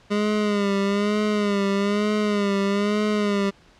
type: tone with vibrato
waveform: 25% pulse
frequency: 204.6 Hz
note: G#3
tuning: 26 cents flat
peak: -16 dBFS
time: 0.1-3.51 s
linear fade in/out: 20 ms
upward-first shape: sine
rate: 1.1 Hz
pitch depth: 59 cents each way
effects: pink hiss -54 dBFS RMS until 3.79 s + low-pass 5000 Hz 12 dB/octave